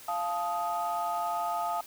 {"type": "tone cluster", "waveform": "sine", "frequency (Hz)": [695, 869, 1249], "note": ["F5", "A5", "D#6"], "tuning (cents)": [-9, -22, 6], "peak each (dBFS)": [-31, -32, -33], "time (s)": [0.08, 1.81], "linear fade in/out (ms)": 5, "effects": ["tanh soft clip ceiling -22 dBFS", "white hiss -49 dBFS RMS until 1.86 s"]}